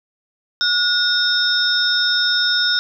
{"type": "tone cluster", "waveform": "sine", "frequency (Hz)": [1446, 3690, 5310], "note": ["F#6", "A#7", "E8"], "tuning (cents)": [-40, -18, 12], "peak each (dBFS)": -19, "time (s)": [0.61, 2.79], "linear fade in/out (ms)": 0, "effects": []}